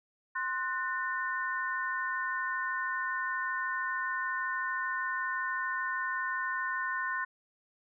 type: chord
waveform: sine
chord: F# diminished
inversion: second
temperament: equal with one note detuned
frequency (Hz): 1046.5 / 1480 / 1806.3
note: C6 / F#6 / A6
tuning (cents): 0 / 0 / +45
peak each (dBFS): -35 / -35 / -35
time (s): 0.35-7.25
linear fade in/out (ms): 10
effects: none